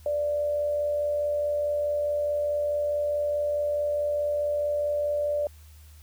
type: tone with amplitude modulation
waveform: sine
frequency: 587.3 Hz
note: D5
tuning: in tune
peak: -22 dBFS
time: 0.06-5.47 s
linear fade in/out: 2 ms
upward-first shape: sine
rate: 84.7 Hz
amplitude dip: 35%
effects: added 76 Hz sine -47 dBFS peak until 6.02 s + white hiss -58 dBFS RMS until 6.02 s